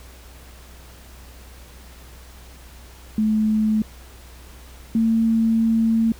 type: tone pair in turn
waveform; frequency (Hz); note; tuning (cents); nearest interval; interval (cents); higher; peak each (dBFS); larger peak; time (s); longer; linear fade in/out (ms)
sine; 216.2 / 225.6; A3 / A3; -30 / +44; minor second; 74; second; -16 / -15; second; 3.18-3.82 / 4.95-6.12; second; 2
effects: added 62 Hz sine -42 dBFS peak until 6.19 s + pink hiss -47 dBFS RMS until 6.19 s